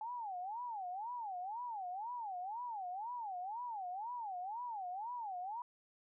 sine tone with vibrato, 839 Hz, G#5, 17 cents sharp, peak -40 dBFS, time 0.01-5.62 s, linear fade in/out 2 ms, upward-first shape sine, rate 2 Hz, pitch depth 280 cents each way, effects none

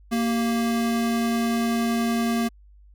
square tone pair together, 231.9 / 390 Hz, A#3 / G4, -9 / -9 cents, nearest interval major sixth, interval 900 cents, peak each -22 / -33 dBFS, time 0.11-2.49 s, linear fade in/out 20 ms, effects added 50 Hz sine -48 dBFS peak until 2.94 s

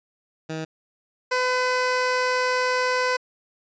15% pulse tone pair in turn, 159 / 504.8 Hz, D#3 / B4, +38 / +38 cents, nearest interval octave + minor sixth, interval 2000 cents, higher second, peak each -22 / -14 dBFS, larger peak second, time 0.49-0.65 / 1.31-3.17 s, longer second, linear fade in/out 10 ms, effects resampled to 16000 Hz

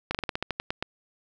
slowing click train, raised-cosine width 0.3 ms, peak -12 dBFS, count 11, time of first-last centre 0.11-0.825 s, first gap 37 ms, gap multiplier 1.14, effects none

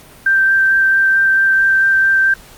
sine tone with vibrato, 1568 Hz, G6, in tune, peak -9 dBFS, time 0.26-2.34 s, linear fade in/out 5 ms, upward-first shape sine, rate 4.5 Hz, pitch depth 9 cents each way, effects pink hiss -41 dBFS RMS until 2.57 s + Opus 48 kbps

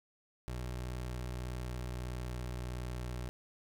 25% pulse tone with pitch glide, 61.74 to 61.35 Hz, B1 to B1, 0 to -11 cents, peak -34 dBFS, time 0.48-3.29 s, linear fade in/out 0 ms, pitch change -11 cents, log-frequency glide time 1.5-2.85 s, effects 10-bit

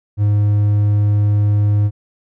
triangle tone, 103.5 Hz, G#2, 5 cents flat, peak -9 dBFS, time 0.17-1.91 s, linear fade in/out 50 ms, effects none

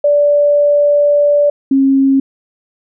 sine tone pair in turn, 582 / 270.7 Hz, D5 / C#4, -16 / -41 cents, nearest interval octave + minor second, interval 1325 cents, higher first, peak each -7 dBFS, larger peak neither, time 0.04-1.5 / 1.71-2.2 s, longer first, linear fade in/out 5 ms, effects none

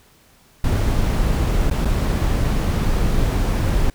brown noise with dropouts, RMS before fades -18 dBFS, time 0.64-3.9 s, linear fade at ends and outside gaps 2 ms, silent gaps 1.7-1.711 / 1.849-1.854 s, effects pink hiss -53 dBFS RMS until 3.94 s

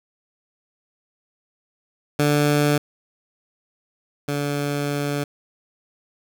15% pulse tone pair in turn, 146.8 / 144.11 Hz, D3 / D3, 0 / -32 cents, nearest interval unison, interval 32 cents, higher first, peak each -10 / -16 dBFS, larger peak first, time 2.19-2.78 / 4.28-5.24 s, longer second, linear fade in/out 5 ms, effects none

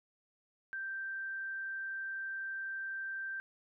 sine tone, 1568 Hz, G6, in tune, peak -37 dBFS, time 0.73-3.4 s, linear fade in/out 0 ms, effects none

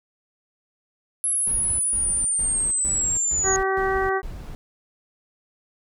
sine linear sweep, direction down, 10990 to 6645 Hz, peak -20 dBFS, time 1.24-3.56 s, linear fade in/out 0 ms
brown noise bursts, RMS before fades -34 dBFS, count 7, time 1.47-4.55 s, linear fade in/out 0 ms, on 320 ms, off 140 ms
harmonic tone, 383.9 Hz, G4, 36 cents flat, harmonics 1 / 2 / 3 / 4 / 5, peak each -23 / -26 / -28 / -29 / -30 dBFS, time 3.43-4.22 s, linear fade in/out 50 ms
effects none

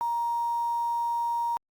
sine tone with quantisation, 940 Hz, A#5, 14 cents sharp, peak -25 dBFS, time 0.01-1.57 s, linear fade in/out 0 ms, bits 8, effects Opus 48 kbps

